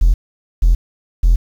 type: tone bursts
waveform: triangle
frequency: 42 Hz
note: E1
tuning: 33 cents sharp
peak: -4 dBFS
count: 3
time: 0.01-1.36 s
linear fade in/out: 10 ms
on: 130 ms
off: 480 ms
effects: tanh soft clip ceiling -3 dBFS + 7-bit